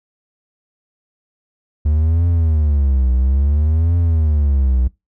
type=tone with vibrato; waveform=triangle; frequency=73.42 Hz; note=D2; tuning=in tune; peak=-10 dBFS; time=1.85-4.88 s; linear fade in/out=10 ms; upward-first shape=triangle; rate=0.59 Hz; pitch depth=290 cents each way; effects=noise-tail reverb RT60 0.2 s tail -22 dB re dry